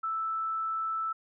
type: tone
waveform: sine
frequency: 1318.5 Hz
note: E6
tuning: in tune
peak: -29 dBFS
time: 0.03-1.13 s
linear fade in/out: 10 ms
effects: none